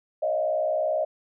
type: tone with frequency modulation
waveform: sine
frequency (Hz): 623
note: D#5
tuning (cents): +2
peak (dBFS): -22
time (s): 0.22-1.05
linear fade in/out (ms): 10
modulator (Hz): 60.4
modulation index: 0.96
effects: none